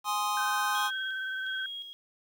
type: chord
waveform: square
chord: Ab major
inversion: none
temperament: equal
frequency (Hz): 830.6 / 1046.5 / 1244.5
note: Ab5 / C6 / Eb6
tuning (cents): 0 / 0 / 0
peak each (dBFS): -33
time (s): 0.04-0.91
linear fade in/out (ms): 50
type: tone with vibrato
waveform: sine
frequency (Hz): 1542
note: G6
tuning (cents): -29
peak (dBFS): -32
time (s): 0.37-1.66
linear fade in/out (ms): 2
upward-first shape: triangle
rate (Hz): 19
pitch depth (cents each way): 27
type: tone with tremolo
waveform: sine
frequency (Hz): 3280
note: G#7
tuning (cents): -22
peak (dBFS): -36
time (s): 0.75-1.93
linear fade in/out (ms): 0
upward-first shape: square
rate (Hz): 1.4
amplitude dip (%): 50
effects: 10-bit